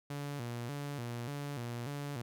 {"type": "tone with vibrato", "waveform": "sawtooth", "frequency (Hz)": 130.81, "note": "C3", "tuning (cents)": 0, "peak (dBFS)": -34, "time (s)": [0.1, 2.22], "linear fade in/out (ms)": 5, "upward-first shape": "square", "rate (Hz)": 1.7, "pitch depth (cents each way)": 160, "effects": []}